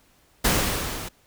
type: noise with level ramp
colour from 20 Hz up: pink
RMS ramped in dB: -19 to -35 dBFS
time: 0.44-1.09 s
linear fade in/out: 10 ms
effects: pink hiss -60 dBFS RMS until 1.26 s